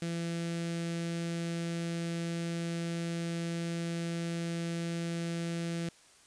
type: tone with notch filter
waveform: sawtooth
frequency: 168.7 Hz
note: E3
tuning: 40 cents sharp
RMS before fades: -35 dBFS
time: 0.02-5.89 s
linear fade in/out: 2 ms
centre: 960 Hz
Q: 1
effects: white hiss -60 dBFS RMS until 6.26 s + resampled to 22050 Hz